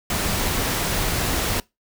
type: noise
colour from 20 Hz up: pink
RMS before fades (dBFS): -23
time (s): 0.1-1.6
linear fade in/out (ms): 2
effects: noise-tail reverb RT60 0.2 s tail -23 dB re dry